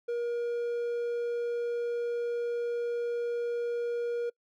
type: tone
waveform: triangle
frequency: 475 Hz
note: A#4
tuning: 33 cents sharp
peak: -27 dBFS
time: 0.08-4.3 s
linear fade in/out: 10 ms
effects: noise-tail reverb RT60 0.1 s tail -26 dB re dry